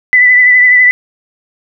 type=tone with vibrato; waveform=sine; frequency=1991 Hz; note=B6; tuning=14 cents sharp; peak=-3 dBFS; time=0.13-0.91 s; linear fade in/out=0 ms; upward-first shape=triangle; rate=12 Hz; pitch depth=32 cents each way; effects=none